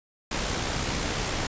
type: noise with amplitude modulation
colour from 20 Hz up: pink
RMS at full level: -27 dBFS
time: 0.31-1.47 s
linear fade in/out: 5 ms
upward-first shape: sine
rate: 64.3 Hz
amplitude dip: 35%
effects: resampled to 16000 Hz